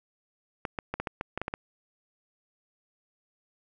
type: clicks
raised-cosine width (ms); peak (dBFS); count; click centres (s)
0.5; -16; 10; 0.652 / 0.788 / 0.94 / 1 / 1.072 / 1.211 / 1.376 / 1.416 / 1.481 / 1.539
effects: none